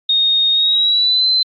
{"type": "tone with pitch glide", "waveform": "sine", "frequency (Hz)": [3710, 4069], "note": ["A#7", "C8"], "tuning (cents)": [-9, -49], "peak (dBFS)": -11, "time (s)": [0.09, 1.43], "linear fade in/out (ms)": 5, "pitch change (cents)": 160, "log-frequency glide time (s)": [0.52, 1.27], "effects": ["AAC 64 kbps"]}